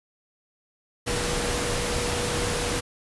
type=tone in noise; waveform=sine; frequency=483.2 Hz; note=B4; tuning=38 cents flat; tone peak=-31 dBFS; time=1.06-2.81 s; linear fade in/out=20 ms; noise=pink; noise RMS=-27 dBFS; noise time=1.06-2.81 s; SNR=-7 dB; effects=resampled to 24000 Hz